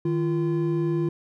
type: tone pair together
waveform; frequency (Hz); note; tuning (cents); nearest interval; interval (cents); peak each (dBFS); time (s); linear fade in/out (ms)
triangle; 155.64 / 343; D#3 / F4; +1 / -31; octave + major second; 1368; -23 / -22; 0.05-1.09; 5
effects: none